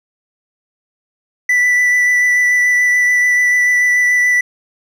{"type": "tone with vibrato", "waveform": "triangle", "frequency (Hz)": 1975.5, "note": "B6", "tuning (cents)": 0, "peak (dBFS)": -8, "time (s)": [1.49, 4.41], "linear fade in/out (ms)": 5, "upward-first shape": "sine", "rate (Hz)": 6.9, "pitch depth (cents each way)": 11, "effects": []}